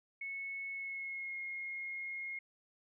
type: tone with pitch glide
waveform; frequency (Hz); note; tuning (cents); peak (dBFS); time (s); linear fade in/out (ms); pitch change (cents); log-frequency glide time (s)
sine; 2200 to 2149; C#7 to C7; -14 to +46; -39; 0.21-2.39; 5; -40; 0.71-1.38
effects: none